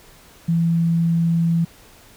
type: tone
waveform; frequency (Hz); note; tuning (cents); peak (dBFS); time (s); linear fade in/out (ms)
sine; 167.2; E3; +25; -15; 0.48-1.65; 10
effects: pink hiss -48 dBFS RMS until 2.16 s